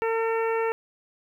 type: harmonic tone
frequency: 452.5 Hz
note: A4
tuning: 48 cents sharp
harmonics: 1 / 2 / 3 / 4 / 5 / 6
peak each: -24 / -30 / -34 / -36 / -38 / -40 dBFS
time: 0.02-0.72 s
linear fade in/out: 0 ms
effects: 10-bit